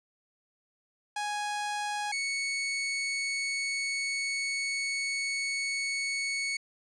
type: tone pair in turn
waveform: sawtooth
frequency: 830.6 / 2217 Hz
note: G#5 / C#7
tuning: 0 / 0 cents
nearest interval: octave + perfect fourth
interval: 1700 cents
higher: second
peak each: -27 / -26 dBFS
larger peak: second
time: 1.16-2.12 / 2.12-6.57 s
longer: second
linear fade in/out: 5 ms
effects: resampled to 22050 Hz + 10-bit